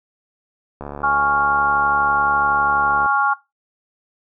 click train, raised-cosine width 1 ms, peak -16 dBFS, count 163, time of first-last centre 0.81-3.06 s, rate 72 Hz
sine chord, Db major, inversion second, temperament equal, 830.6 / 1108.7 / 1396.9 Hz, Ab5 / Db6 / F6, 0 / 0 / 0 cents, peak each -19 dBFS, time 1.03-3.34 s, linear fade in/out 10 ms
effects noise-tail reverb RT60 0.2 s tail -17 dB re dry

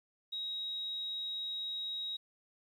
sine tone, 3804 Hz, A#7, 34 cents sharp, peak -36 dBFS, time 0.32-2.17 s, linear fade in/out 10 ms, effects 11-bit

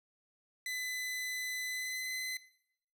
sawtooth tone with pitch glide, 2009 to 2032 Hz, B6 to B6, +29 to +49 cents, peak -33 dBFS, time 0.66-2.37 s, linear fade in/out 2 ms, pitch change +20 cents, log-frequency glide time 1.67-2.12 s, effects noise-tail reverb RT60 0.7 s tail -17 dB re dry

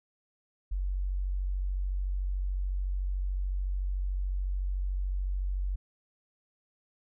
sine tone, 46.86 Hz, F#1, 23 cents sharp, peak -28 dBFS, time 0.71-5.76 s, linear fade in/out 10 ms, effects none

